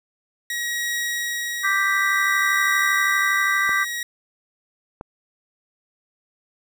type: tone with tremolo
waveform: sawtooth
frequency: 1903 Hz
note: A#6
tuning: 35 cents sharp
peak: -19 dBFS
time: 0.5-4.03 s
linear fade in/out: 2 ms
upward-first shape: triangle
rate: 0.55 Hz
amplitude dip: 45%
type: chord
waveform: sine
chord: G major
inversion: second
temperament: equal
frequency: 1174.7 / 1568 / 1975.5 Hz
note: D6 / G6 / B6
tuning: 0 / 0 / 0 cents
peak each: -24 / -23 / -21 dBFS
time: 1.63-3.85 s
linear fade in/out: 20 ms
type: clicks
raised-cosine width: 1 ms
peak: -20 dBFS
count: 2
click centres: 3.693 / 5.011 s
effects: none